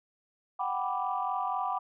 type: chord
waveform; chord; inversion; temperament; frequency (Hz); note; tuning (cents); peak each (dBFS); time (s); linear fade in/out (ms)
sine; G major seventh; third; equal; 740 / 784 / 987.8 / 1174.7; F#5 / G5 / B5 / D6; 0 / 0 / 0 / 0; -34; 0.59-1.79; 10
effects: tanh soft clip ceiling -18 dBFS